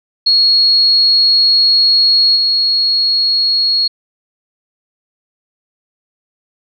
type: tone with level steps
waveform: sine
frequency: 4315 Hz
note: C#8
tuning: 47 cents flat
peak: -7 / -10 dBFS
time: 0.26-3.88 s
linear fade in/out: 10 ms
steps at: 2.35 s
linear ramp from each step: 20 ms
effects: none